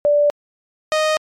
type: tone pair in turn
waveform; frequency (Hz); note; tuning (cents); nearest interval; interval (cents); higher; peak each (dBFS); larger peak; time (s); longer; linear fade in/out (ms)
sine / sawtooth; 585 / 620.7; D5 / D#5; -7 / -4; minor second; 103; second; -11; neither; 0.05-0.3 / 0.92-1.17; neither; 0
effects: low-pass 7000 Hz 12 dB/octave + MP3 96 kbps